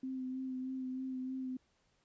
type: tone with vibrato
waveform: sine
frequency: 259.4 Hz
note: C4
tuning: 15 cents flat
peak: -37 dBFS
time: 0.03-1.57 s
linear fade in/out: 5 ms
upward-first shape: sine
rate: 3.2 Hz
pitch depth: 21 cents each way
effects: pink hiss -75 dBFS RMS until 2.04 s + resampled to 16000 Hz